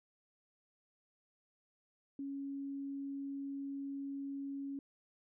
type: tone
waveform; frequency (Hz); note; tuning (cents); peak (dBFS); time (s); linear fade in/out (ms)
sine; 277.2; C#4; 0; -39; 2.19-4.79; 2
effects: none